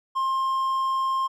triangle tone, 1061 Hz, C6, 24 cents sharp, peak -20 dBFS, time 0.15-1.28 s, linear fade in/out 20 ms, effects none

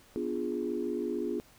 sine chord, B diminished seventh, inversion none, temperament equal, 246.9 / 293.7 / 349.2 / 415.3 Hz, B3 / D4 / F4 / Ab4, 0 / 0 / 0 / 0 cents, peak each -36 / -37 / -34 / -35 dBFS, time 0.16-1.4 s, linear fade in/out 0 ms, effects tanh soft clip ceiling -20 dBFS + pink hiss -59 dBFS RMS until 1.58 s

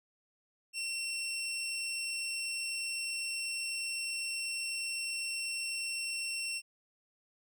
20% pulse tone, 2717 Hz, F7, 48 cents flat, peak -30 dBFS, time 0.73-6.62 s, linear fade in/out 50 ms, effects none

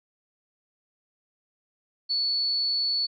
sine tone, 4435 Hz, C#8, in tune, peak -23 dBFS, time 2.09-3.07 s, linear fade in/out 20 ms, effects none

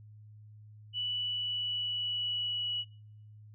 sine tone with pitch glide, 2960 to 2933 Hz, F#7 to F#7, 0 to -16 cents, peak -31 dBFS, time 0.93-2.85 s, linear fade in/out 50 ms, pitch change -16 cents, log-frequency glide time 1.17-2.73 s, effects noise-tail reverb RT60 0.7 s tail -25 dB re dry + added 106 Hz sine -50 dBFS peak until 3.54 s

